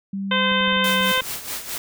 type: tone with pitch glide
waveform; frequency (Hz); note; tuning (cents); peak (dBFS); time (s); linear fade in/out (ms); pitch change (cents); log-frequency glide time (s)
sine; 196 to 191.74; G3 to G3; 0 to -38; -24; 0.13-1.12; 5; -38; 0.43-0.95
type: harmonic tone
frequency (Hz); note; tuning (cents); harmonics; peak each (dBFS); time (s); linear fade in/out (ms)
515; C5; -28; 1 / 2 / 3 / 4 / 5 / 6 / 7; -26 / -24 / -24 / -27 / -28 / -24 / -27; 0.31-1.21; 5
type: clicks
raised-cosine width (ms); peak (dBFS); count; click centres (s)
3; -28; 8; 0.519 / 0.609 / 0.679 / 0.727 / 0.768 / 1.009 / 1.177 / 1.219
type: noise with tremolo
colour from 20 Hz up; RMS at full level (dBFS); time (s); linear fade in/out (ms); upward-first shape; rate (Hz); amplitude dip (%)
white; -28; 0.84-1.78; 2; sine; 4.7; 65
effects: none